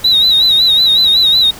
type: tone with vibrato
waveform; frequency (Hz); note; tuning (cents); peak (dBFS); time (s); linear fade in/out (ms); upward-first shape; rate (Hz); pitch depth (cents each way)
triangle; 3858; B7; -41; -4; 0.04-1.51; 10; sine; 5.4; 77
effects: tanh soft clip ceiling -3 dBFS + pink hiss -32 dBFS RMS until 1.59 s